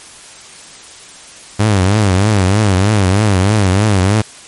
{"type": "tone with vibrato", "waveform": "sawtooth", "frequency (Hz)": 99.9, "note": "G2", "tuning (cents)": 33, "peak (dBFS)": -5, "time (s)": [1.59, 4.22], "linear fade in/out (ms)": 10, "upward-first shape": "triangle", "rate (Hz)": 3.2, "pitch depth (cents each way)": 180, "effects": ["white hiss -36 dBFS RMS until 4.47 s", "MP3 48 kbps"]}